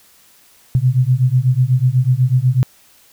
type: beating tone pair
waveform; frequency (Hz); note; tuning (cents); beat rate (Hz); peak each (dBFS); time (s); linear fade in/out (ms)
sine; 123.47 / 131.57; B2 / C3; 0 / +10; 8.1; -14; 0.75-2.63; 0
effects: white hiss -50 dBFS RMS until 3.12 s